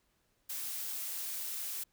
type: noise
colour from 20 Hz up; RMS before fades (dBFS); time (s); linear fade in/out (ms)
blue; -39; 0.49-1.84; 10
effects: pink hiss -75 dBFS RMS until 1.92 s